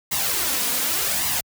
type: noise with flanger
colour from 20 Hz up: white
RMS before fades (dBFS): -23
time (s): 0.11-1.41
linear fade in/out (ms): 10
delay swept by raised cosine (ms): 1 to 4.2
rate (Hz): 0.87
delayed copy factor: +0.6
effects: high-pass 60 Hz 12 dB/octave